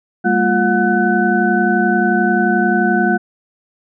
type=tone cluster; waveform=sine; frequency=197.6 / 229 / 350.8 / 725 / 1503 Hz; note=G3 / A#3 / F4 / F#5 / F#6; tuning=+14 / -31 / +8 / -35 / +27 cents; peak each=-18 dBFS; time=0.24-3.18 s; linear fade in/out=20 ms; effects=none